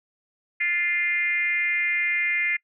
sine tone with frequency modulation, 2093 Hz, C7, in tune, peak -21 dBFS, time 0.6-2.57 s, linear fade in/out 10 ms, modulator 340 Hz, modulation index 0.84, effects noise-tail reverb RT60 0.1 s tail -25 dB re dry

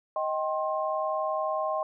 sine tone cluster, 627 / 778 / 1063 Hz, D#5 / G5 / C6, +13 / -13 / +27 cents, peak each -29 / -33 / -31 dBFS, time 0.16-1.83 s, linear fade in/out 2 ms, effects none

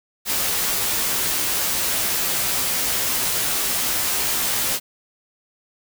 white noise with comb filter, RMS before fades -22 dBFS, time 0.25-4.8 s, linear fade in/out 50 ms, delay 14 ms, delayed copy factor -0.6, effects none

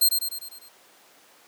10% pulse tone with echo, 4186 Hz, C8, in tune, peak -9 dBFS, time 0.01-0.09 s, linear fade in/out 10 ms, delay 100 ms, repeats 6, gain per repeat -5 dB, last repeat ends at 0.69 s, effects pink hiss -54 dBFS RMS until 1.47 s + high-pass 400 Hz 12 dB/octave

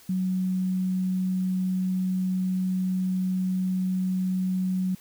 sine tone, 185.7 Hz, F#3, 7 cents sharp, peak -23 dBFS, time 0.09-4.95 s, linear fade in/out 5 ms, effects white hiss -53 dBFS RMS until 5 s

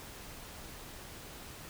silence, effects pink hiss -48 dBFS RMS until 1.69 s

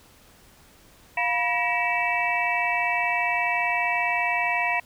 sine tone cluster, 704 / 969 / 1908 / 2286 / 2651 Hz, F5 / B5 / A#6 / D7 / E7, +14 / -33 / +40 / -47 / +9 cents, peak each -28 dBFS, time 1.17-4.8 s, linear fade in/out 5 ms, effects pink hiss -54 dBFS RMS until 4.85 s

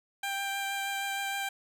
15% pulse tone with vibrato, 790 Hz, G5, 13 cents sharp, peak -25 dBFS, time 0.23-1.49 s, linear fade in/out 5 ms, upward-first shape triangle, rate 6.4 Hz, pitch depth 14 cents each way, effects none

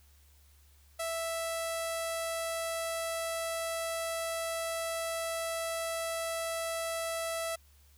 sawtooth tone with low-pass filter, 659.3 Hz, E5, in tune, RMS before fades -35 dBFS, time 0.99-7.56 s, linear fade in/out 10 ms, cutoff 11000 Hz, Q 2.7, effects added 71 Hz sine -59 dBFS peak until 7.97 s + white hiss -66 dBFS RMS until 7.97 s

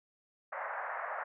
pink band-pass noise, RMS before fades -39 dBFS, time 0.52-1.24 s, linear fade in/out 10 ms, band 580 to 1900 Hz, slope 48 dB/octave, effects none

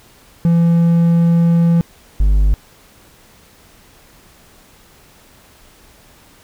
triangle tone pair in turn, 168.8 / 50.18 Hz, E3 / G1, +41 / +41 cents, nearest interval octave + major sixth, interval 2100 cents, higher first, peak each -7 dBFS, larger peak neither, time 0.45-1.81 / 2.2-2.54 s, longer first, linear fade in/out 0 ms, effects pink hiss -47 dBFS RMS until 6.43 s

